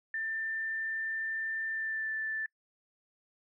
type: tone with pitch glide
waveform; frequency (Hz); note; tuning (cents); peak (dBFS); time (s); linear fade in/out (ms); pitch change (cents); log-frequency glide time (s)
sine; 1786 to 1761.4; A6 to A6; +25 to +1; -32; 0.14-2.46; 2; -24; 1.7-2.11
effects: noise-tail reverb RT60 0.1 s tail -26 dB re dry